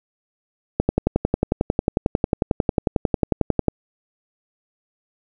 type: click train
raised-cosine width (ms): 2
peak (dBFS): -3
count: 33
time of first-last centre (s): 0.8-3.683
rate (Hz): 11.1
effects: none